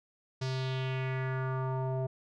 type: tone with low-pass filter sweep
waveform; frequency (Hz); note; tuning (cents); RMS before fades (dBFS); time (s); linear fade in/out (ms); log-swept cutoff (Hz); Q
square; 130.81; C3; 0; -33; 0.41-2.07; 10; 5300 to 640; 2.7
effects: none